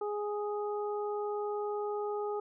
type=harmonic tone; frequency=415.3 Hz; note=G#4; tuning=in tune; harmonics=1 / 2 / 3; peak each=-33 / -39 / -43 dBFS; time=0.01-2.4 s; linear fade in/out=5 ms; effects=none